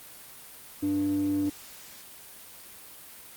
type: tone with band-pass filter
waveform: square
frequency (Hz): 98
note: G2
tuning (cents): 0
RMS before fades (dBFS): -27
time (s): 0.82-1.5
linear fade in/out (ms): 10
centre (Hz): 300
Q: 6.1
effects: white hiss -47 dBFS RMS until 3.36 s + Opus 32 kbps